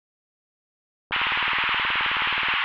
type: click train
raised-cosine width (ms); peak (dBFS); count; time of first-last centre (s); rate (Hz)
1; -21; 28; 1.11-2.539; 18.9
type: band-pass noise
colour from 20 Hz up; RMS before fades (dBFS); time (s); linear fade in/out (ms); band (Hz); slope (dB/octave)
white; -24; 1.12-2.64; 0; 880 to 3100; 48
effects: none

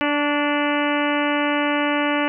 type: harmonic tone with a mistuned harmonic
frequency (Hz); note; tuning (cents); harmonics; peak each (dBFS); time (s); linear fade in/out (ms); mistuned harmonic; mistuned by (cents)
292.4; D4; -7; 1 / 2 / 3 / 4 / 5 / 6 / 7 / 8 / 9 / 10; -22 / -25 / -27 / -28 / -29 / -30 / -30 / -31 / -32 / -32; 0.01-2.28; 0; 4; -25
effects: none

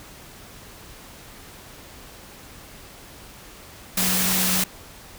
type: tone in noise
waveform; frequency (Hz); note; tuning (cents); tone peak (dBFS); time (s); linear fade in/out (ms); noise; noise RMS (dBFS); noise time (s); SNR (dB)
sine; 185; F#3; 0; -27; 3.97-4.64; 5; white; -22; 3.97-4.64; -8
effects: pink hiss -44 dBFS RMS until 5.18 s

